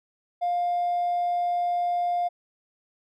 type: tone with hard clipping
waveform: sine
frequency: 704 Hz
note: F5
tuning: 14 cents sharp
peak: -23 dBFS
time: 0.41-2.29 s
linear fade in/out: 20 ms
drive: 1 dB
effects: none

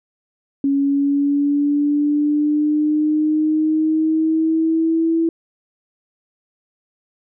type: linear sweep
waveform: sine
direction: up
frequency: 277.2 to 330 Hz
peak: -14 dBFS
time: 0.64-5.29 s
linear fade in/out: 2 ms
effects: none

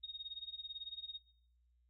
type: tone with tremolo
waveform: sine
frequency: 3729 Hz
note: A#7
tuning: in tune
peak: -40 dBFS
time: 0.03-1.19 s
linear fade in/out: 10 ms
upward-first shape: sine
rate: 18 Hz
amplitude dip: 90%
effects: noise-tail reverb RT60 0.7 s tail -18 dB re dry + added 60 Hz sine -70 dBFS peak until 1.89 s

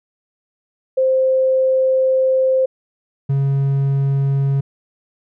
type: tone pair in turn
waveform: sine / triangle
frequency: 523 / 137.93 Hz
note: C5 / C#3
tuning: -1 / -8 cents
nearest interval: octave + major seventh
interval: 2307 cents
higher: first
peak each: -12 dBFS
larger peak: neither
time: 0.97-2.66 / 3.29-4.61 s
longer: first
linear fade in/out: 10 ms
effects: none

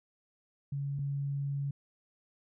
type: tone pair in turn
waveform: sine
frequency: 140.4 / 140.4 Hz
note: C#3 / C#3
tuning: +22 / +22 cents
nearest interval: unison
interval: 0 cents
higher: neither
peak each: -32 / -31 dBFS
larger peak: second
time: 0.72-0.99 / 0.99-1.71 s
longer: second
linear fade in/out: 5 ms
effects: none

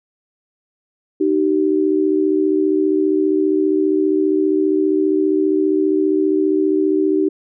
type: tone pair together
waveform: sine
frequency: 308.8 / 383.8 Hz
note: D#4 / G4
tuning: -13 / -37 cents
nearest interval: major third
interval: 376 cents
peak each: -16 dBFS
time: 1.2-7.29 s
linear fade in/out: 10 ms
effects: none

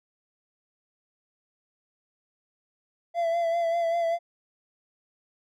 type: tone with vibrato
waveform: triangle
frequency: 675 Hz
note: E5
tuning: 41 cents sharp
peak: -21 dBFS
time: 3.14-4.19 s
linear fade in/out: 50 ms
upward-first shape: sine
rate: 5.1 Hz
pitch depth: 33 cents each way
effects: none

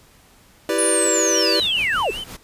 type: chord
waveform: square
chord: E minor seventh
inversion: none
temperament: equal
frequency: 329.6 / 392 / 493.9 / 587.3 Hz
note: E4 / G4 / B4 / D5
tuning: 0 / 0 / 0 / 0 cents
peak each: -25 dBFS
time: 0.69-1.6 s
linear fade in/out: 2 ms
type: linear sweep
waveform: sine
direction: down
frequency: 9956 to 328.5 Hz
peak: -18 dBFS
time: 0.78-2.11 s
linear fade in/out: 10 ms
type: tone with vibrato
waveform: triangle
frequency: 2849 Hz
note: F7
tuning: 34 cents sharp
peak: -26 dBFS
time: 1.34-2.24 s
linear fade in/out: 5 ms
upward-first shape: sine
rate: 4.9 Hz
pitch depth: 140 cents each way
type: noise with tremolo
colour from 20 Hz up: pink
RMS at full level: -35 dBFS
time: 1.59-2.37 s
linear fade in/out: 10 ms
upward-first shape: sine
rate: 5.7 Hz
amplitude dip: 60%
effects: pink hiss -52 dBFS RMS until 2.43 s + resampled to 32000 Hz

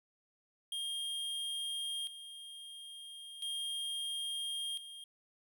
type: tone with tremolo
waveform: square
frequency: 3223 Hz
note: G7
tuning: 47 cents sharp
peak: -37 dBFS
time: 0.72-5.04 s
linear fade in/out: 2 ms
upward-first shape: square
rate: 0.37 Hz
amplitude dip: 70%
effects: none

